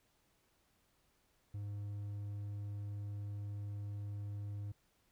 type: tone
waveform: triangle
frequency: 102.2 Hz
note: G#2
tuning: 27 cents flat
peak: -38 dBFS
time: 1.54-4.72 s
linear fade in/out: 5 ms
effects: pink hiss -75 dBFS RMS until 5.11 s